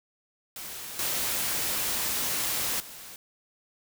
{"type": "noise with level steps", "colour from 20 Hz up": "white", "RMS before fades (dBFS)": [-39, -29, -44], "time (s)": [0.56, 3.16], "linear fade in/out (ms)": 2, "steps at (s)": [0.99, 2.8], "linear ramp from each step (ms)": 2, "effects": []}